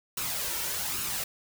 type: noise with flanger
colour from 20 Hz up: white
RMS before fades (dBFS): -32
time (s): 0.17-1.24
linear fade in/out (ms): 5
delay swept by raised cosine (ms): 0.73 to 2.23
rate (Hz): 1.2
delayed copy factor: +0.5
effects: none